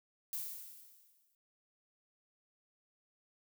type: noise with exponential decay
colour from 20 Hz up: violet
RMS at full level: -38 dBFS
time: 0.33-1.35 s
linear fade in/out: 1 ms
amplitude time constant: 220 ms
effects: none